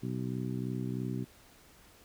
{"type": "harmonic tone", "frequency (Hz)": 63.1, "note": "B1", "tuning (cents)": 38, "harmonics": [2, 3, 4, 5, 6], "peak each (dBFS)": [-36, -38, -39, -43, -44], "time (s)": [0.02, 1.25], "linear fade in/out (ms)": 20, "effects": ["pink hiss -59 dBFS RMS until 2.04 s"]}